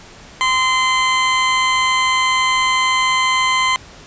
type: tone with amplitude modulation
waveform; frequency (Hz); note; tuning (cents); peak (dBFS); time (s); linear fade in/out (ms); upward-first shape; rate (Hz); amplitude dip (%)
20% pulse; 1034; C6; -21; -7; 0.41-3.76; 0; sine; 238; 30
effects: pink hiss -40 dBFS RMS until 4.06 s + resampled to 16000 Hz